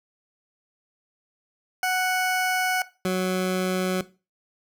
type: tone pair in turn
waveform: 20% pulse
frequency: 740 / 185 Hz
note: F#5 / F#3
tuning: 0 / 0 cents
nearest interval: 2 octaves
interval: 2400 cents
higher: first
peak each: -17 dBFS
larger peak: neither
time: 1.83-2.82 / 3.05-4.01 s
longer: first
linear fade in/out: 2 ms
effects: noise-tail reverb RT60 0.3 s tail -17 dB re dry